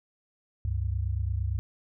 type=tone pair together; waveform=sine; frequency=69.3 / 98 Hz; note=C#2 / G2; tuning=0 / 0 cents; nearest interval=tritone; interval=600 cents; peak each=-29 / -29 dBFS; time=0.65-1.59 s; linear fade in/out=0 ms; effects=none